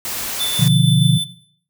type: noise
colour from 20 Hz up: white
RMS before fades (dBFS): -25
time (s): 0.05-0.68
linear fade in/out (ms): 0
type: tone with tremolo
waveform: square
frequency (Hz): 3520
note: A7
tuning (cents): 0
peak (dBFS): -18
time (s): 0.39-1.25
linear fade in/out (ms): 20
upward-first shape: sine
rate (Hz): 6.4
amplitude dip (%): 25
type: chord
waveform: sine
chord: B diminished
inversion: none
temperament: equal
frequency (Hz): 123.47 / 146.83 / 174.61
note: B2 / D3 / F3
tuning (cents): 0 / 0 / 0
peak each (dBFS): -16 / -14 / -16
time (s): 0.59-1.18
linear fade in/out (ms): 10
effects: noise-tail reverb RT60 0.6 s tail -17 dB re dry